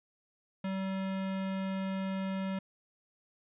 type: tone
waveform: square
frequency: 191.6 Hz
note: G3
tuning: 39 cents flat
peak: -33 dBFS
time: 0.64-2.59 s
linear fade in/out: 5 ms
effects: resampled to 8000 Hz

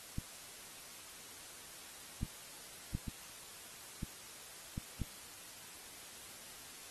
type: clicks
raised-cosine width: 5 ms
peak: -25 dBFS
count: 7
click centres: 0.184 / 2.231 / 2.95 / 3.082 / 4.032 / 4.779 / 5.017 s
effects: white hiss -52 dBFS RMS until 6.9 s + AAC 32 kbps

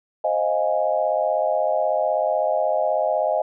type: chord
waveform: sine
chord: F minor seventh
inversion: second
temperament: equal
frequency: 523.3 / 622.3 / 698.5 / 830.6 Hz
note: C5 / Eb5 / F5 / Ab5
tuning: 0 / 0 / 0 / 0 cents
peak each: -26 / -21 / -25 / -26 dBFS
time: 0.24-3.42 s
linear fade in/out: 5 ms
effects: none

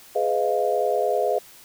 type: chord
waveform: sine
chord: F half-diminished seventh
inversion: first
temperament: just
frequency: 419.1 / 502.9 / 628.6 / 698.5 Hz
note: Ab4 / Cb5 / Eb5 / F5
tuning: +16 / +31 / +18 / 0 cents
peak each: -25 dBFS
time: 0.15-1.39 s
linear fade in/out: 10 ms
effects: white hiss -48 dBFS RMS until 1.64 s

